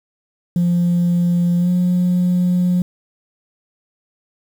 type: tone with pitch glide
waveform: sine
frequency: 174.3 to 179.2 Hz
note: F3 to F3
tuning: -3 to +45 cents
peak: -11 dBFS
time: 0.56-2.82 s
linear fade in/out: 2 ms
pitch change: +48 cents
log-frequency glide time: 1.58-1.7 s
effects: tanh soft clip ceiling -11 dBFS + 7-bit